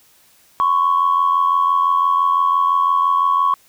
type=tone pair together; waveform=sine; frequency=1023.1 / 1109 Hz; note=C6 / C#6; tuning=-39 / 0 cents; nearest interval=minor second; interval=139 cents; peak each=-18 / -13 dBFS; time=0.6-3.54 s; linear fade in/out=0 ms; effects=tanh soft clip ceiling -7 dBFS + white hiss -53 dBFS RMS until 3.68 s